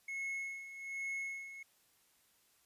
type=tone with tremolo; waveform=triangle; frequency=2181 Hz; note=C#7; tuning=29 cents flat; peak=-35 dBFS; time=0.08-1.63 s; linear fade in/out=5 ms; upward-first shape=sine; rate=1.2 Hz; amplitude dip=70%; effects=white hiss -71 dBFS RMS until 2.65 s + resampled to 32000 Hz